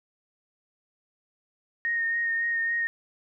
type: tone with vibrato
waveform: sine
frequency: 1851 Hz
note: A#6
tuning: 13 cents flat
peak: -24 dBFS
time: 1.85-2.87 s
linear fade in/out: 0 ms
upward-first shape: sine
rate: 3.6 Hz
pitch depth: 18 cents each way
effects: none